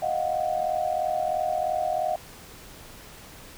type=tone cluster; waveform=sine; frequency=625 / 702 / 745 Hz; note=D#5 / F5 / F#5; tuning=+8 / +9 / +12 cents; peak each=-28 dBFS; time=0.02-2.16 s; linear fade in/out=5 ms; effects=pink hiss -46 dBFS RMS until 3.57 s